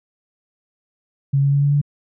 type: tone with pitch steps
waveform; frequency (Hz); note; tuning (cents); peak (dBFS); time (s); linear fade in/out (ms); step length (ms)
sine; 138.59 / 140.04 / 141.5 / 142.98 / 144.48; C#3 / C#3 / C#3 / D3 / D3; 0 / +18 / +36 / -46 / -28; -13; 1.33-1.815; 10; 97
effects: none